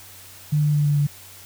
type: tone with pitch steps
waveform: sine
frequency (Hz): 149.9 / 148.61 / 147.32 / 146.05 / 144.79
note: D3 / D3 / D3 / D3 / D3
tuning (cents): +36 / +21 / +6 / -9 / -24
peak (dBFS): -16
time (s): 0.52-1.07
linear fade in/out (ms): 10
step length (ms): 110
effects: added 94 Hz sine -51 dBFS peak until 1.45 s + white hiss -44 dBFS RMS until 1.45 s